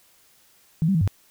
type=tone with pitch steps; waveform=sine; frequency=160.5 / 194.9 / 160.9 / 97.2 Hz; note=E3 / G3 / E3 / G2; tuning=-46 / -10 / -42 / -14 cents; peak=-17 dBFS; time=0.82-1.076 s; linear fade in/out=0 ms; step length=64 ms; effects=white hiss -58 dBFS RMS until 1.3 s